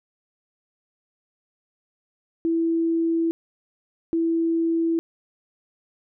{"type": "tone pair in turn", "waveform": "sine", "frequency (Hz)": [330.5, 330.5], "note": ["E4", "E4"], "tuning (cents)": [5, 5], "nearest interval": "unison", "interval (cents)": 0, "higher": "neither", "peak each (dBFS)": -19, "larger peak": "neither", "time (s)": [[2.45, 3.31], [4.13, 4.99]], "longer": "neither", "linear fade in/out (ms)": 0, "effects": []}